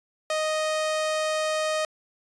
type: tone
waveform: sawtooth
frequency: 622.3 Hz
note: D#5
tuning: in tune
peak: -20 dBFS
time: 0.3-1.85 s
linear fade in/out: 2 ms
effects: resampled to 22050 Hz